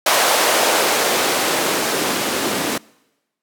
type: noise with band-pass filter sweep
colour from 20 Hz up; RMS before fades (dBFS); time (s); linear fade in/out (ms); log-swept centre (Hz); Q
blue; -18; 0.06-2.78; 5; 620 to 250; 1.3
effects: noise-tail reverb RT60 1.0 s tail -25 dB re dry